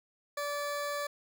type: tone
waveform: 20% pulse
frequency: 579 Hz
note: D5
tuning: 25 cents flat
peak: -28 dBFS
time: 0.37-1.07 s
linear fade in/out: 5 ms
effects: 10-bit